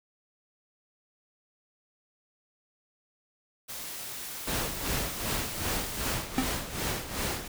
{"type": "noise", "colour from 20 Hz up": "white", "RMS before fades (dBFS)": -39, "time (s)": [3.68, 6.16], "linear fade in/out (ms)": 20}
{"type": "noise with tremolo", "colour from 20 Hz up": "pink", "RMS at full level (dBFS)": -30, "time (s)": [4.47, 7.48], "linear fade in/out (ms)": 5, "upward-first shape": "sine", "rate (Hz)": 2.6, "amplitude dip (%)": 70}
{"type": "tone with exponential decay", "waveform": "square", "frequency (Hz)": 259.4, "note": "C4", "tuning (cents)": -15, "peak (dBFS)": -21, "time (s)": [6.38, 6.51], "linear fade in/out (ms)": 2, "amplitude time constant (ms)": 28}
{"effects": []}